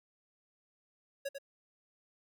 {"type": "tone with echo", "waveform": "square", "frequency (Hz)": 554.4, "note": "C#5", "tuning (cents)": 0, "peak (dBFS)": -35, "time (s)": [1.25, 1.29], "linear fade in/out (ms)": 10, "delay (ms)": 95, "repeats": 1, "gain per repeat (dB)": -6, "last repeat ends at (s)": 1.385, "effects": []}